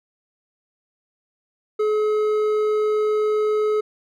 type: tone with hard clipping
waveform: triangle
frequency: 426.2 Hz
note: G#4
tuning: 45 cents sharp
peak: -19 dBFS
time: 1.79-3.81 s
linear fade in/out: 10 ms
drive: 10 dB
effects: none